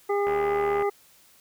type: harmonic tone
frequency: 405.1 Hz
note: G#4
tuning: 43 cents flat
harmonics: 1 / 2 / 3 / 5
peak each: -23 / -29 / -33 / -37 dBFS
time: 0.09-0.9 s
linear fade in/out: 10 ms
type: click train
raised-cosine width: 0.5 ms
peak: -19 dBFS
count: 43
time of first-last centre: 0.27-0.823 s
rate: 76 Hz
effects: white hiss -57 dBFS RMS until 1.4 s